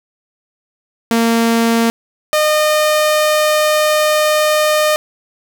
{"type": "tone pair in turn", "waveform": "sawtooth", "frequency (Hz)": [230, 610.3], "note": ["A#3", "D#5"], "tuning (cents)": [-23, -34], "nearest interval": "octave + perfect fourth", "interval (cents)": 1689, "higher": "second", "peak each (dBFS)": -7, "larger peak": "neither", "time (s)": [[1.11, 1.9], [2.33, 4.96]], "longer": "second", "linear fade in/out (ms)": 0, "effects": []}